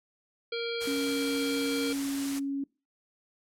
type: harmonic tone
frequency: 466.2 Hz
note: A#4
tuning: in tune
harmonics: 1 / 3 / 5 / 7 / 9 / 10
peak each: -32 / -42 / -40 / -40 / -41 / -46 dBFS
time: 0.52-1.93 s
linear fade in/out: 5 ms
type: noise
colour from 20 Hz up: white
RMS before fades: -38 dBFS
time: 0.8-2.4 s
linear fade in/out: 20 ms
type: tone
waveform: sine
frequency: 277.2 Hz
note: C#4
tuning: in tune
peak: -29 dBFS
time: 0.87-2.64 s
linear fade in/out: 5 ms
effects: noise-tail reverb RT60 0.3 s tail -23 dB re dry + low-pass 11000 Hz 12 dB/octave